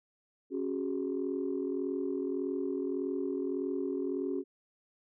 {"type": "tone cluster", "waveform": "sine", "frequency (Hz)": [275.2, 371.7, 413.4], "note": ["C#4", "F#4", "G#4"], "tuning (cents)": [-12, 8, -8], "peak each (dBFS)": [-34, -34, -37], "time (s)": [0.5, 4.44], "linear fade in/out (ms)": 50, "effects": ["tanh soft clip ceiling -23 dBFS"]}